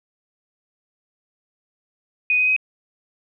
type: tone with pitch steps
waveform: sine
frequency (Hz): 2489 / 2506 / 2524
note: D#7 / D#7 / D#7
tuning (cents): 0 / +12 / +24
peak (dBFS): -15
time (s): 2.3-2.564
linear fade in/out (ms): 2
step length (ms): 88
effects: none